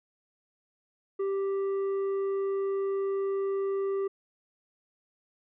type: tone with tanh clipping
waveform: sine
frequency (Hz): 391.8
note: G4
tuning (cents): -1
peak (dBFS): -28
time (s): 1.19-4.08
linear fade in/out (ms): 10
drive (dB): 6
effects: none